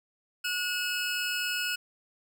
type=tone pair together; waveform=25% pulse; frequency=1452 / 2592 Hz; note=F#6 / E7; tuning=-33 / -30 cents; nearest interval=minor seventh; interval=1003 cents; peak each=-27 / -29 dBFS; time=0.44-1.76 s; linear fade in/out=10 ms; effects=none